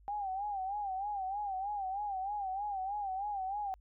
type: tone with vibrato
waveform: sine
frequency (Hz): 792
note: G5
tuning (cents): +18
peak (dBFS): -34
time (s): 0.08-3.74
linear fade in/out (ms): 0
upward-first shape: sine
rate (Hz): 3.2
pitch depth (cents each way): 97
effects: added 50 Hz sine -58 dBFS peak until 3.8 s